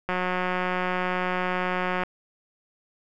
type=click train; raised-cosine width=0.5 ms; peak=-12 dBFS; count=355; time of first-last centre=0.09-2.035 s; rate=182 Hz; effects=none